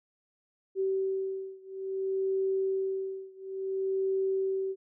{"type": "beating tone pair", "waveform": "sine", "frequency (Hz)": [383.9, 384.48], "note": ["G4", "G4"], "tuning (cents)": [-36, -34], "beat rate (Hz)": 0.58, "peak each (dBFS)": [-31, -32], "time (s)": [0.75, 4.76], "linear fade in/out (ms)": 50, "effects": []}